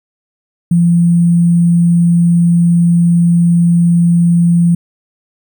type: tone with sample-and-hold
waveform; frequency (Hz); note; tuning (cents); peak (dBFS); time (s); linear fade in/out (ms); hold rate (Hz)
sine; 171.3; F3; -33; -6; 0.71-4.75; 5; 8820
effects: none